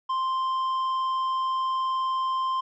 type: tone with tanh clipping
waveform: sine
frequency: 1046.5 Hz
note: C6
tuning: in tune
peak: -25 dBFS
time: 0.09-2.61 s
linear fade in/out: 10 ms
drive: 6 dB
effects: none